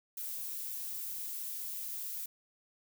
violet noise, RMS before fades -40 dBFS, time 0.17-2.26 s, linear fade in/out 5 ms, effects none

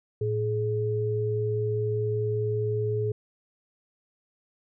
sine tone pair together, 111.85 / 422.3 Hz, A2 / G#4, +29 / +29 cents, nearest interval octave + major seventh, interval 2300 cents, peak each -27 dBFS, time 0.21-3.12 s, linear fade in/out 5 ms, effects none

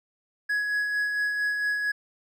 triangle tone with tremolo, 1675 Hz, G#6, 14 cents sharp, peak -21 dBFS, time 0.49-1.92 s, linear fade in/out 10 ms, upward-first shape sine, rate 4.4 Hz, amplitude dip 35%, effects none

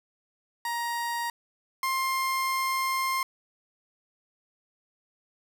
30% pulse tone pair in turn, 942 / 1057.4 Hz, A#5 / C6, +18 / +18 cents, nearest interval major second, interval 200 cents, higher second, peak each -26 / -23 dBFS, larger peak second, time 0.65-1.3 / 1.83-3.23 s, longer second, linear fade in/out 2 ms, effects none

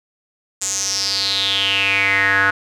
square tone with band-pass filter sweep, 98 Hz, G2, in tune, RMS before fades -18 dBFS, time 0.61-2.51 s, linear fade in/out 10 ms, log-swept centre 7300 to 1500 Hz, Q 6.8, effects none

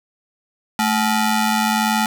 sawtooth ring-modulated tone, 539 Hz, C#5, 49 cents flat, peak -9 dBFS, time 0.79-2.06 s, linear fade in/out 2 ms, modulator 320 Hz, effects none

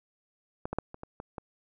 clicks, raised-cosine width 1 ms, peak -19 / -19 / -14 / -28 / -26 / -25 / -23 dBFS, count 7, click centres 0.655 / 0.73 / 0.786 / 0.944 / 1.034 / 1.201 / 1.382 s, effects none

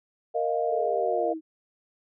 sine chord, Bb suspended fourth, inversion none, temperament just, 466.2 / 621.6 / 699.2 Hz, Bb4 / Eb5 / F5, 0 / -2 / +2 cents, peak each -28 dBFS, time 0.34-1.34 s, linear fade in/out 20 ms
sine linear sweep, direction down, 455.9 to 311.1 Hz, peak -31 dBFS, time 0.67-1.41 s, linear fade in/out 50 ms
effects none

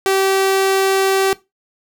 sawtooth tone, 386.2 Hz, G4, 26 cents flat, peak -9 dBFS, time 0.06-1.33 s, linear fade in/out 0 ms, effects noise-tail reverb RT60 0.2 s tail -18 dB re dry

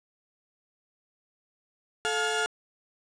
30% pulse tone cluster, 436.3 / 706 / 1417 / 1695 Hz, A4 / F5 / F6 / G#6, -15 / +19 / +25 / +35 cents, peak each -28 / -31 / -27 / -32 dBFS, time 2.05-2.46 s, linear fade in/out 0 ms, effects resampled to 22050 Hz + 8-bit

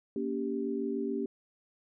sine chord, G diminished, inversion first, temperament just, 235.2 / 282.2 / 392 Hz, Bb3 / Db4 / G4, +16 / +31 / 0 cents, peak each -35 / -35 / -34 dBFS, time 0.16-1.26 s, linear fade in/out 2 ms, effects none

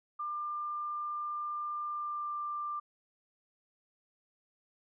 sine tone with pitch glide, 1195 to 1186.7 Hz, D6 to D6, +30 to +18 cents, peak -34 dBFS, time 0.19-2.8 s, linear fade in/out 10 ms, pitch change -12 cents, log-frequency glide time 1.85-2.36 s, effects none

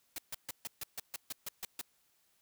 white noise bursts, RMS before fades -40 dBFS, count 11, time 0.16-1.813 s, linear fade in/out 2 ms, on 23 ms, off 140 ms, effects white hiss -73 dBFS RMS until 2.41 s

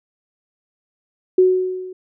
sine tone with level ramp, 370 Hz, F#4, in tune, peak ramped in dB -7 to -31 dBFS, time 1.38-1.93 s, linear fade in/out 5 ms, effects none

